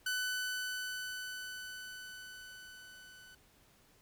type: tone with level ramp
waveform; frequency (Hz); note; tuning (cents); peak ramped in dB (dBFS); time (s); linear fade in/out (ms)
sawtooth; 1500; F#6; +23; -29 to -51; 0.06-3.35; 5
effects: pink hiss -66 dBFS RMS until 4.01 s